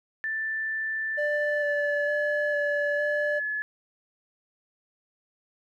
sine tone with pitch glide, 1767 to 1710.8 Hz, A6 to A6, +7 to -49 cents, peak -27 dBFS, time 0.24-3.62 s, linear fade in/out 0 ms, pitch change -56 cents, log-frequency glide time 1.36-2.13 s
triangle tone with vibrato, 588 Hz, D5, 2 cents sharp, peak -24 dBFS, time 1.17-3.4 s, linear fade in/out 20 ms, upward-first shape square, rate 1.1 Hz, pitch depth 13 cents each way
effects none

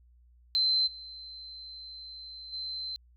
sine tone with level steps, 4086 Hz, C8, 42 cents flat, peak -23 / -42 / -34 dBFS, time 0.55-2.96 s, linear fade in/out 0 ms, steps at 0.86 / 2.52 s, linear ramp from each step 20 ms, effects added 60 Hz sine -57 dBFS peak until 3.16 s

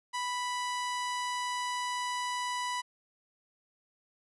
sawtooth tone, 987.8 Hz, B5, in tune, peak -28 dBFS, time 0.13-2.82 s, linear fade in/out 20 ms, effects resampled to 24000 Hz

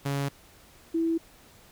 sawtooth / sine tone pair in turn, 140 / 329.2 Hz, C#3 / E4, +18 / -2 cents, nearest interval octave + minor third, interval 1480 cents, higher second, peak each -23 dBFS, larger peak neither, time 0.05-0.29 / 0.94-1.18 s, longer neither, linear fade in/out 10 ms, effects pink hiss -55 dBFS RMS until 1.71 s

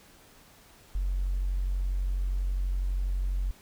triangle tone with tanh clipping, 46.1 Hz, F#1, 6 cents flat, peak -25 dBFS, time 0.95-3.51 s, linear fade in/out 0 ms, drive 1 dB, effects pink hiss -56 dBFS RMS until 3.61 s

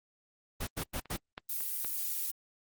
pink noise bursts, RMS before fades -35 dBFS, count 4, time 0.6-1.17 s, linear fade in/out 10 ms, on 72 ms, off 94 ms
clicks, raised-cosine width 0.3 ms, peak -33 / -23 / -30 / -24 dBFS, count 4, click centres 1.057 / 1.379 / 1.607 / 1.847 s
violet noise, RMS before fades -35 dBFS, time 1.49-2.31 s, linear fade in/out 5 ms
effects Opus 24 kbps

